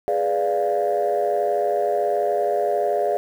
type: chord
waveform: sine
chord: G# diminished seventh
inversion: none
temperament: equal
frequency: 415.3 / 493.9 / 587.3 / 698.5 Hz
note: G#4 / B4 / D5 / F5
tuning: 0 / 0 / 0 / 0 cents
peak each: -23 / -27 / -22 / -22 dBFS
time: 0.08-3.17 s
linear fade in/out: 0 ms
effects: tanh soft clip ceiling -12 dBFS + 8-bit